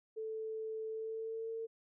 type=tone with pitch glide; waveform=sine; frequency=440 to 451.6 Hz; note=A4 to A4; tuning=0 to +45 cents; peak=-38 dBFS; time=0.16-1.67 s; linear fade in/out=20 ms; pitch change=+45 cents; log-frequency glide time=0.88-1.51 s; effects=none